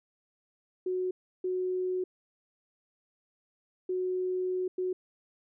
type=tone bursts at uneven times; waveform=sine; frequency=367.9 Hz; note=F#4; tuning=10 cents flat; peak=-28 dBFS; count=4; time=0.86-1.11 / 1.44-2.04 / 3.89-4.68 / 4.78-4.93 s; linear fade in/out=5 ms; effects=none